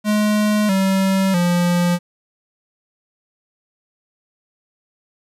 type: tone with pitch steps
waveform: square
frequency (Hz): 210.8 / 192.19 / 175.22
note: G#3 / G3 / F3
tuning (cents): +26 / -34 / +6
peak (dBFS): -15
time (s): 0.04-1.99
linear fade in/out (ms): 50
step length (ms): 650
effects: resampled to 32000 Hz + 9-bit